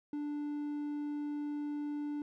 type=tone; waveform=triangle; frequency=293.7 Hz; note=D4; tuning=in tune; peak=-33 dBFS; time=0.13-2.22 s; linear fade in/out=2 ms; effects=none